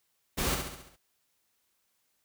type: noise with echo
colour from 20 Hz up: pink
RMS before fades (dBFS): -30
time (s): 0.37-0.56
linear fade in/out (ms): 20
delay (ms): 68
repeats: 6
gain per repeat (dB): -5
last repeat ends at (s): 0.968
effects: white hiss -75 dBFS RMS until 2.24 s